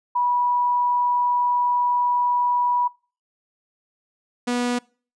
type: tone pair in turn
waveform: sine / sawtooth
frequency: 976 / 244 Hz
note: B5 / B3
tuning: -21 / -21 cents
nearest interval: 2 octaves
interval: 2400 cents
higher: first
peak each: -18 / -17 dBFS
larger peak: second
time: 0.15-2.88 / 4.47-4.79 s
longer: first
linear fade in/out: 10 ms
effects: noise-tail reverb RT60 0.4 s tail -25 dB re dry + resampled to 22050 Hz